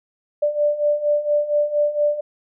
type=beating tone pair; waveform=sine; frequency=587.3 / 591.6 Hz; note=D5 / D5; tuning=0 / +13 cents; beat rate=4.3 Hz; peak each=-22 / -18 dBFS; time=0.42-2.21 s; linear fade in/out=10 ms; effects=none